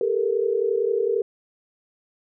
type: tone cluster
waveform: sine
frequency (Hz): 398.1 / 442.3 / 473.4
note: G4 / A4 / A#4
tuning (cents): +27 / +9 / +27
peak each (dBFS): -24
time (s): 0.01-1.22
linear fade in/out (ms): 2
effects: none